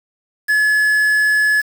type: tone with quantisation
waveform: triangle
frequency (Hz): 1708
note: G#6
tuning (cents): +48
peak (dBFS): -10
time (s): 0.48-1.62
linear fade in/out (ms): 20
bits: 5
effects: none

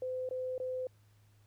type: tone bursts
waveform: sine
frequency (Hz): 511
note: C5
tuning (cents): -41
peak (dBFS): -34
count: 3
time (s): 0.02-0.87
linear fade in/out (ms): 2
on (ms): 270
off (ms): 20
effects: added 104 Hz sine -62 dBFS peak until 1.46 s + pink hiss -72 dBFS RMS until 1.46 s

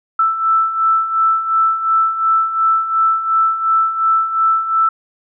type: beating tone pair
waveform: sine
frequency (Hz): 1321 / 1323.8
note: E6 / E6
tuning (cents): +3 / +7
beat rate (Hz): 2.8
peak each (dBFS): -19 / -13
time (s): 0.19-4.89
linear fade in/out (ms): 5
effects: none

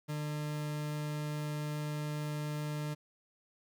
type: tone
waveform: 40% pulse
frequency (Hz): 149.8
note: D3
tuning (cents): +35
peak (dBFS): -34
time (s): 0.08-2.95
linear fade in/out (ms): 20
effects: 12-bit

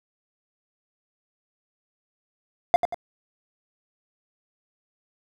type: tone with echo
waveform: triangle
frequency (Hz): 698.5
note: F5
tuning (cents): 0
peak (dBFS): -9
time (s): 2.74-2.76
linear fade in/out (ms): 0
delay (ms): 92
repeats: 2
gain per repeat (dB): -8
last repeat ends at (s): 2.944
effects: none

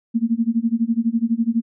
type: tone with tremolo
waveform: sine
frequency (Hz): 230.1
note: A#3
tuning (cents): -22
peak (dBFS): -13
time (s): 0.14-1.62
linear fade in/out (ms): 20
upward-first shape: sine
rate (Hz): 12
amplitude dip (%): 95
effects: none

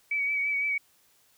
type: tone with vibrato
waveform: sine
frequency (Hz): 2275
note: C#7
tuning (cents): +44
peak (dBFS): -25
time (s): 0.11-0.78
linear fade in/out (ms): 5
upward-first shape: triangle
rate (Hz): 5.9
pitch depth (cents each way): 37
effects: white hiss -64 dBFS RMS until 1.37 s

